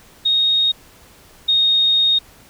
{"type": "tone pair in turn", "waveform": "sine", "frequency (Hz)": [3729, 3716], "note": ["A#7", "A#7"], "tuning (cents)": [0, -6], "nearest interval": "unison", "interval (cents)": 6, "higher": "first", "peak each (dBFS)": [-13, -12], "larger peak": "second", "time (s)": [[0.25, 0.72], [1.48, 2.19]], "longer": "second", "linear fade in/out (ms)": 10, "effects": ["pink hiss -47 dBFS RMS until 2.49 s"]}